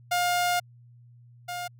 sawtooth tone pair in turn, 709 / 709 Hz, F5 / F5, +26 / +26 cents, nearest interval unison, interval 0 cents, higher neither, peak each -19 / -28 dBFS, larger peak first, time 0.11-0.6 / 1.48-1.68 s, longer first, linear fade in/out 10 ms, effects added 120 Hz sine -50 dBFS peak until 1.79 s

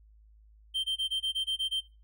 triangle tone bursts, 3136 Hz, G7, in tune, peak -26 dBFS, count 9, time 0.74-1.808 s, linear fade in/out 20 ms, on 100 ms, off 21 ms, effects noise-tail reverb RT60 0.3 s tail -20 dB re dry + added 53 Hz sine -55 dBFS peak until 2.03 s

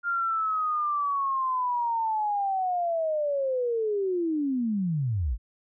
sine linear sweep, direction down, 1407 to 46.25 Hz, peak -24 dBFS, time 0.03-5.38 s, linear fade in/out 50 ms, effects none

